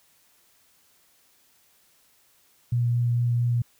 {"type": "tone with vibrato", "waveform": "sine", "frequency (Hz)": 120, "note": "B2", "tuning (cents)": -49, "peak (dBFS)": -20, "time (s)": [2.72, 3.62], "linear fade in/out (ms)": 5, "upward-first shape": "sine", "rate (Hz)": 4.4, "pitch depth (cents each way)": 9, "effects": ["white hiss -62 dBFS RMS until 3.79 s"]}